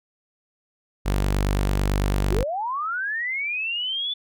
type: tone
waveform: sawtooth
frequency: 49 Hz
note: G1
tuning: in tune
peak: -16 dBFS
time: 1.05-2.44 s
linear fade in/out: 20 ms
type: linear sweep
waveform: sine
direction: up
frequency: 328.7 to 3500 Hz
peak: -24 dBFS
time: 2.31-4.14 s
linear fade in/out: 10 ms
effects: none